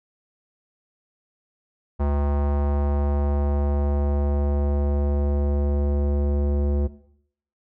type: tone with low-pass filter sweep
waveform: square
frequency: 71.8 Hz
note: D2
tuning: 39 cents flat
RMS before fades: -22 dBFS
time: 1.99-6.88 s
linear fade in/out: 20 ms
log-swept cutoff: 920 to 460 Hz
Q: 1.5
effects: noise-tail reverb RT60 0.7 s tail -17 dB re dry